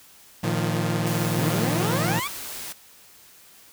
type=chord; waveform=sawtooth; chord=Bb suspended fourth; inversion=none; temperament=equal with one note detuned; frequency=114.08 / 155.56 / 174.61 Hz; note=Bb2 / Eb3 / F3; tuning=-37 / 0 / 0 cents; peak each=-23 dBFS; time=0.43-2.2 s; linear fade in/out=10 ms
type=noise; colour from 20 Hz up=white; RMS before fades=-35 dBFS; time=1.06-2.73 s; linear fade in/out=10 ms
type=exponential sweep; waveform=20% pulse; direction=up; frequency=123.3 to 1211 Hz; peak=-22 dBFS; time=1.38-2.28 s; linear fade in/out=10 ms
effects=white hiss -51 dBFS RMS until 3.72 s